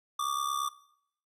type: ring-modulated tone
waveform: square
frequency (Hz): 1174.7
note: D6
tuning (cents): 0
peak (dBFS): -27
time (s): 0.19-0.69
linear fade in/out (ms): 5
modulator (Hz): 34.4
effects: noise-tail reverb RT60 0.7 s tail -19 dB re dry + resampled to 32000 Hz